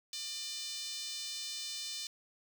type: tone with high-pass filter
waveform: 5% pulse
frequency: 598 Hz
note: D5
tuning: 31 cents sharp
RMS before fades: -41 dBFS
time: 0.13-2.07 s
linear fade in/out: 2 ms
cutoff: 3800 Hz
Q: 1.6
effects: none